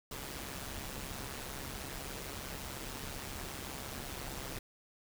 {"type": "noise with amplitude modulation", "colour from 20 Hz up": "pink", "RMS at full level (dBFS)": -40, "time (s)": [0.11, 4.59], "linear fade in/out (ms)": 5, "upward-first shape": "sine", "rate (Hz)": 136, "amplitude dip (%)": 65, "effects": []}